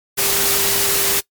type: tone in noise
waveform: sine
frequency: 397.2 Hz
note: G4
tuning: 23 cents sharp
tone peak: -27 dBFS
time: 0.17-1.21 s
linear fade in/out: 20 ms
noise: white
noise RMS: -17 dBFS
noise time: 0.17-1.21 s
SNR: -13 dB
effects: noise-tail reverb RT60 0.1 s tail -21 dB re dry + MP3 96 kbps